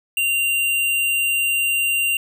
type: tone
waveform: square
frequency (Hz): 2775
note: F7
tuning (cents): -12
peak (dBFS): -18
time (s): 0.17-2.17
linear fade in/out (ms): 2
effects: none